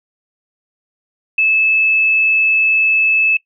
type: tone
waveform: sine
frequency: 2611 Hz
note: E7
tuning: 17 cents flat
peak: -10 dBFS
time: 1.38-3.37 s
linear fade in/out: 5 ms
effects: noise-tail reverb RT60 0.1 s tail -19 dB re dry